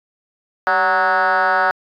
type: tone with frequency modulation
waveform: sine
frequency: 1108.7 Hz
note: C#6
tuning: in tune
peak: -11 dBFS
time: 0.67-1.71 s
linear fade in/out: 0 ms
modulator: 180 Hz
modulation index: 2.9
effects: tanh soft clip ceiling -11 dBFS